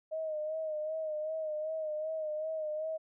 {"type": "tone with vibrato", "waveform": "sine", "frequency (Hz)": 623, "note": "D#5", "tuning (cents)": 2, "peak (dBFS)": -33, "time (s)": [0.11, 2.98], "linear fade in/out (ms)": 20, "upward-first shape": "sine", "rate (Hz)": 2.6, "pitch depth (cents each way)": 46, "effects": []}